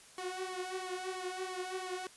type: tone with flanger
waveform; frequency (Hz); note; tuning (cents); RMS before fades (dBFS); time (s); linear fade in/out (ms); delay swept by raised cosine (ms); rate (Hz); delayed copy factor
sawtooth; 370; F#4; 0; -40; 0.18-2.07; 2; 0.92 to 4.12; 3; +0.75
effects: white hiss -57 dBFS RMS until 2.16 s + resampled to 24000 Hz